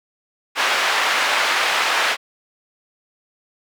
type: band-pass noise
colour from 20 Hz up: white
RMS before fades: -19 dBFS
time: 0.55-2.17 s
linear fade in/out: 50 ms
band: 740 to 2400 Hz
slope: 12 dB/octave
effects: none